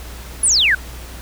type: exponential sweep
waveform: sine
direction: down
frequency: 10990 to 1454 Hz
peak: -11 dBFS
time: 0.43-0.75 s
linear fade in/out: 5 ms
effects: added 60 Hz sine -32 dBFS peak until 1.21 s + pink hiss -37 dBFS RMS until 1.21 s